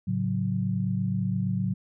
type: chord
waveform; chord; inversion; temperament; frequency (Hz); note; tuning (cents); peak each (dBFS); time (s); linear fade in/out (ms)
sine; F# minor; first; equal; 110 / 138.59 / 185; A2 / C#3 / F#3; 0 / 0 / 0; -29 / -31 / -27; 0.07-1.74; 10
effects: none

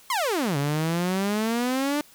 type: exponential two-way sweep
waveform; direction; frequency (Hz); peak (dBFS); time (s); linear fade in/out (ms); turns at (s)
sawtooth; down then up; 1108.7 to 138.59 to 299.5; -19; 0.1-2.01; 2; 0.57
effects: white hiss -53 dBFS RMS until 2.14 s

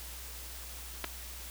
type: clicks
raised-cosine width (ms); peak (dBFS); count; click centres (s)
0.3; -19; 2; 1.042 / 1.045
effects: added 60 Hz sine -46 dBFS peak until 1.5 s + white hiss -46 dBFS RMS until 1.5 s

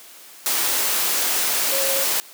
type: tone in noise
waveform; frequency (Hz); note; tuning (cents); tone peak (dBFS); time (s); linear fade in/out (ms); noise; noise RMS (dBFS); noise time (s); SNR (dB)
sine; 543; C#5; -36; -25; 1.72-2.04; 0; white; -21; 0.46-2.2; -7
effects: white hiss -44 dBFS RMS until 2.33 s + high-pass 300 Hz 12 dB/octave

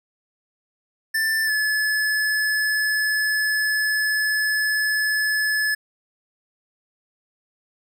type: tone with pitch glide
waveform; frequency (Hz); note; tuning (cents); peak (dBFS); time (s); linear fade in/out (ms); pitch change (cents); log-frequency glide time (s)
square; 1774 to 1719.5; A6 to A6; +14 to -40; -20; 1.14-5.75; 10; -54; 1.45-1.51
effects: none

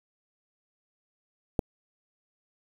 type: click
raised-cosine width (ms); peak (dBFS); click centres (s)
2; -10; 1.592
effects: 7-bit

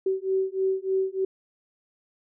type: beating tone pair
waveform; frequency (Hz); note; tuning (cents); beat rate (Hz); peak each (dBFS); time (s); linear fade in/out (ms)
sine; 380 / 383.3; F#4 / G4; +46 / -39; 3.3; -26; 0.06-1.25; 5
effects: none

